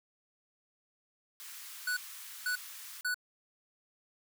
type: high-pass noise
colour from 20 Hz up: white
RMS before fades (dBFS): -47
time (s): 1.4-3.01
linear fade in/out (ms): 0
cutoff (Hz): 1100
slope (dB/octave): 24
type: tone bursts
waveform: square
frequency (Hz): 1480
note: F#6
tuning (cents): 0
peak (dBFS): -31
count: 3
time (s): 1.87-3.144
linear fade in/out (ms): 5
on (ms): 98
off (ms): 490
effects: none